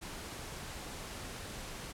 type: noise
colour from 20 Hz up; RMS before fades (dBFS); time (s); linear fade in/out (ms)
pink; -44; 0.01-1.93; 20
effects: low-pass 11000 Hz 12 dB/octave